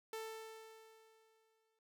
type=tone with exponential decay; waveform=sawtooth; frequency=443.1 Hz; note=A4; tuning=12 cents sharp; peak=-38 dBFS; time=0.13-1.79 s; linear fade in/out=2 ms; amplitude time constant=360 ms; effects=none